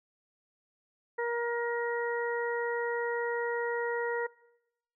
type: harmonic tone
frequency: 472.6 Hz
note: A#4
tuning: 24 cents sharp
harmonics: 1 / 2 / 3 / 4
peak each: -31 / -36 / -41 / -37 dBFS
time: 1.18-4.27 s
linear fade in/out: 10 ms
effects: noise-tail reverb RT60 0.9 s tail -23 dB re dry